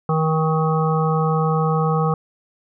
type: harmonic tone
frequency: 158.4 Hz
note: D#3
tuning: 31 cents sharp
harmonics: 1 / 3 / 5 / 7 / 8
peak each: -18 / -23 / -25 / -26 / -27 dBFS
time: 0.09-2.14 s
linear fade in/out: 2 ms
effects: none